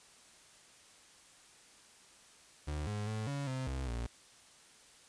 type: tone with pitch steps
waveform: 35% pulse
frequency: 74.8 / 104.5 / 108.6 / 141 / 130.5 / 66.3 / 58.9 Hz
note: D2 / G#2 / A2 / C#3 / C3 / C2 / A#1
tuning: +32 / +11 / -22 / +30 / -4 / +23 / +19 cents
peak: -34 dBFS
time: 2.67-4.07 s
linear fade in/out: 10 ms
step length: 200 ms
effects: white hiss -60 dBFS RMS until 5.08 s + resampled to 22050 Hz